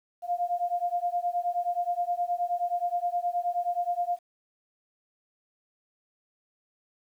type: beating tone pair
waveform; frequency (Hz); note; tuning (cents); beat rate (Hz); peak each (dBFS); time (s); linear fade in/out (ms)
sine; 698.5 / 708; F5 / F5; 0 / +23; 9.5; -29; 0.22-4.19; 50
effects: 10-bit